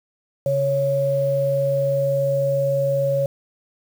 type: tone pair together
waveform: sine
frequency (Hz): 138.59 / 554.4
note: C#3 / C#5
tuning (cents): 0 / 0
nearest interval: 2 octaves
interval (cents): 2400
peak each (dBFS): -24 / -18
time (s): 0.46-3.26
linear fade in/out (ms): 2
effects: 7-bit